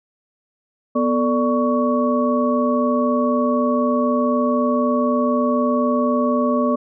sine tone cluster, 246.3 / 443.1 / 587 / 1119 Hz, B3 / A4 / D5 / C#6, -5 / +12 / -1 / +16 cents, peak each -18 / -25 / -21 / -23 dBFS, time 0.95-6.76 s, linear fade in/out 10 ms, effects none

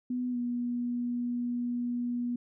sine tone with pitch glide, 248.6 to 242.2 Hz, B3 to B3, +12 to -34 cents, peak -29 dBFS, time 0.1-2.36 s, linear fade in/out 5 ms, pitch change -46 cents, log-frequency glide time 0.31-0.37 s, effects none

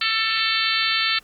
harmonic tone, 444.5 Hz, A4, 18 cents sharp, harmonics 3 / 4 / 5 / 6 / 7 / 8 / 9 / 10, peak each -27 / -27 / -27 / -27 / -27 / -27 / -27 / -27 dBFS, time 0.01-1.19 s, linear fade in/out 5 ms, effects pink hiss -54 dBFS RMS until 1.23 s + Opus 32 kbps

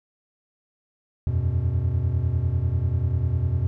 triangle chord, E suspended second, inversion none, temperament equal, 82.41 / 92.5 / 123.47 Hz, E2 / F#2 / B2, 0 / 0 / 0 cents, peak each -23 dBFS, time 1.27-3.67 s, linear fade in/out 0 ms, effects none

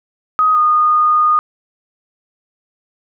sine tone pair in turn, 1256 / 1228 Hz, D#6 / D#6, +16 / -23 cents, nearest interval unison, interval 39 cents, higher first, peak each -9 dBFS, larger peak neither, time 0.39-0.55 / 0.55-1.39 s, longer second, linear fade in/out 0 ms, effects none

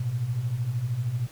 sine beating tone pair, 110.7 / 123.7 Hz, A2 / B2, +11 / +3 cents, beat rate 13 Hz, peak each -32 / -26 dBFS, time 0-1.27 s, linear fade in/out 5 ms, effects pink hiss -50 dBFS RMS until 1.31 s

